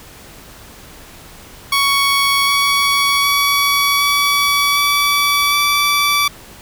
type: tone with pitch steps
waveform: 15% pulse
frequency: 1115 / 1123.4 / 1131.9 / 1140.4 / 1149 / 1157.7 Hz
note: C#6 / C#6 / C#6 / C#6 / D6 / D6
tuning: +10 / +23 / +36 / +49 / -38 / -25 cents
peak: -6 dBFS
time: 1.72-6.28 s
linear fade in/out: 5 ms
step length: 760 ms
effects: pink hiss -39 dBFS RMS until 6.61 s